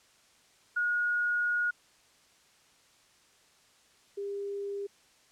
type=tone pair in turn; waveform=sine; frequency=1443 / 401.1 Hz; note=F#6 / G4; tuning=-44 / +40 cents; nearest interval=octave + minor seventh; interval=2216 cents; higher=first; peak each=-26 / -33 dBFS; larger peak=first; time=0.76-1.71 / 4.17-4.87 s; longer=first; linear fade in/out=10 ms; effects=white hiss -63 dBFS RMS until 5.31 s + low-pass 8000 Hz 12 dB/octave